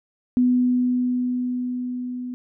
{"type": "tone with level ramp", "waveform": "sine", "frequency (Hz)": 248.8, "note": "B3", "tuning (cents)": 13, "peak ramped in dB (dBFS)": [-14, -28], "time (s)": [0.37, 2.34], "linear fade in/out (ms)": 0, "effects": []}